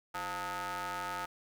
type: ring-modulated tone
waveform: sawtooth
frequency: 187.3 Hz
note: F#3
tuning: 21 cents sharp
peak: -29 dBFS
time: 0.14-1.26 s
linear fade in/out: 10 ms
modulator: 1080 Hz
effects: 10-bit